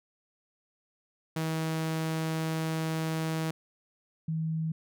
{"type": "tone pair in turn", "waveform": ["sawtooth", "sine"], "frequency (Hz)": [160.2, 160.2], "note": ["E3", "E3"], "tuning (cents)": [-49, -49], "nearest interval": "unison", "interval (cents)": 0, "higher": "neither", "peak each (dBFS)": [-25, -28], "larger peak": "first", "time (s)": [[1.36, 3.51], [4.28, 4.72]], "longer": "first", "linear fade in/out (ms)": 5, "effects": []}